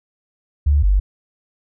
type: tone pair in turn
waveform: sine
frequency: 72.3 / 48.6 Hz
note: D2 / G1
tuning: -27 / -14 cents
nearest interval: perfect fifth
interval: 687 cents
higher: first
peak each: -11 dBFS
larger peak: neither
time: 0.66-0.83 / 0.83-1 s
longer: neither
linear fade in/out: 10 ms
effects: none